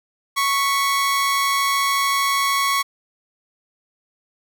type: tone pair together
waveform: sawtooth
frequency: 1108.7 / 1975.5 Hz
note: C#6 / B6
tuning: 0 / 0 cents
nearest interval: minor seventh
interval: 1000 cents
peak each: -14 / -25 dBFS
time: 0.36-2.83 s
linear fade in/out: 20 ms
effects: none